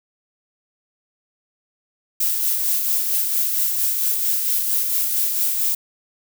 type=noise with tremolo; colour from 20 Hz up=violet; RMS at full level=-19 dBFS; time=2.2-5.75 s; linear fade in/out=5 ms; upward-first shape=sine; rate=4.4 Hz; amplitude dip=35%; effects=none